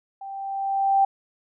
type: tone with level ramp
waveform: sine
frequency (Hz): 784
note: G5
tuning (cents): 0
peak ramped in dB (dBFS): -34 to -14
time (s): 0.21-1.05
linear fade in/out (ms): 5
effects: none